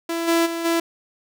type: tone with level steps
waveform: sawtooth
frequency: 334.2 Hz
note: E4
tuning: 24 cents sharp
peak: -19 / -12 / -21 / -14 dBFS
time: 0.09-0.8 s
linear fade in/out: 5 ms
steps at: 0.27 / 0.45 / 0.64 s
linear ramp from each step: 20 ms
effects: none